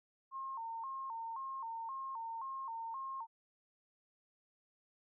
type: tone with vibrato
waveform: sine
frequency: 987.8 Hz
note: B5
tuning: in tune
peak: -40 dBFS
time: 0.31-3.27 s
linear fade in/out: 50 ms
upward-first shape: square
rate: 1.9 Hz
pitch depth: 140 cents each way
effects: none

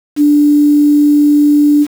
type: tone with quantisation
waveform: sine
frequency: 293.7 Hz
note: D4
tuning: in tune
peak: -5 dBFS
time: 0.16-1.87 s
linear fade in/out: 50 ms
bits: 5
effects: none

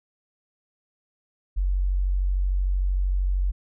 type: tone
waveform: sine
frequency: 46.56 Hz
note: F#1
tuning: 12 cents sharp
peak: -20 dBFS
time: 1.56-3.52 s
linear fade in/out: 20 ms
effects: none

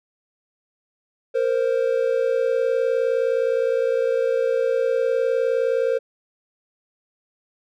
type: tone pair together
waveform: triangle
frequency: 464.4 / 524 Hz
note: A#4 / C5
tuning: -7 / +2 cents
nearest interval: major second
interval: 209 cents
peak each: -19 dBFS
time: 1.34-5.99 s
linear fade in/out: 20 ms
effects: none

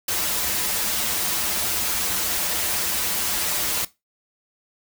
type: noise with comb filter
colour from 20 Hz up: white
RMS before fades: -24 dBFS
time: 0.08-3.85 s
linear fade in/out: 5 ms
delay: 7.5 ms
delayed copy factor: -1
effects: noise-tail reverb RT60 0.2 s tail -17 dB re dry

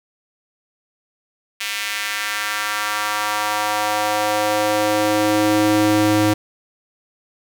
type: tone with high-pass filter sweep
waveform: square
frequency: 105.5 Hz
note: G#2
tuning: 28 cents sharp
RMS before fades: -19 dBFS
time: 1.6-6.34 s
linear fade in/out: 10 ms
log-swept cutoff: 2400 to 220 Hz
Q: 1.6
effects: none

